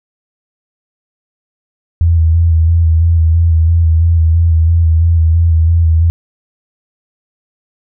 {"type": "tone with vibrato", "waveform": "sine", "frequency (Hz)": 82.41, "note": "E2", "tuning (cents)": 0, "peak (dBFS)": -6, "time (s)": [2.01, 6.1], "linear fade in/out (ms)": 0, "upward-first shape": "square", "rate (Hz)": 3, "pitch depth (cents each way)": 31, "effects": []}